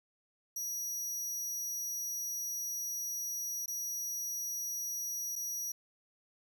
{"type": "tone with dropouts", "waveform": "sawtooth", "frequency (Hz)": 5790, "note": "F#8", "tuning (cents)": -38, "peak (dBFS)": -33, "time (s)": [0.56, 5.72], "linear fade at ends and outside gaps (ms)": 5, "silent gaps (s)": [[3.66, 3.679], [5.356, 5.36]], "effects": []}